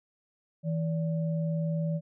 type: tone pair together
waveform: sine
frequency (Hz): 162.1 / 577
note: E3 / D5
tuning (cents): -29 / -31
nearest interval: octave + minor seventh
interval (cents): 2198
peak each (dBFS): -27 / -37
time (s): 0.63-2.01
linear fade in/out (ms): 50
effects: none